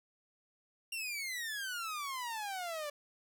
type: exponential sweep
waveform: sawtooth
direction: down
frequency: 2795 to 575 Hz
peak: -34 dBFS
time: 0.92-2.9 s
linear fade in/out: 5 ms
effects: none